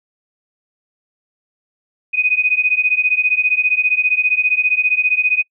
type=beating tone pair; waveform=sine; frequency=2489 / 2504 Hz; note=D#7 / D#7; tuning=0 / +10 cents; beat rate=15 Hz; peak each=-16 dBFS; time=2.13-5.43 s; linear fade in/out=20 ms; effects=noise-tail reverb RT60 0.1 s tail -26 dB re dry